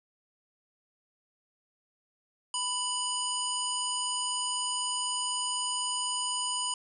harmonic tone, 988 Hz, B5, in tune, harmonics 1 / 3 / 5 / 7 / 9, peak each -35 / -34 / -39 / -37 / -35 dBFS, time 2.54-6.74 s, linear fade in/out 2 ms, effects none

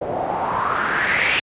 white noise with low-pass filter sweep, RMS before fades -21 dBFS, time 0.01-1.4 s, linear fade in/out 10 ms, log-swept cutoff 570 to 2600 Hz, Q 4.2, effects high-pass 60 Hz 12 dB/octave + resampled to 8000 Hz

